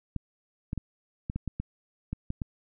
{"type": "clicks", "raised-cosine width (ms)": 5, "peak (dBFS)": -19, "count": 10, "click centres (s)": [0.163, 0.731, 0.777, 1.299, 1.36, 1.477, 1.6, 2.13, 2.304, 2.418], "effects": []}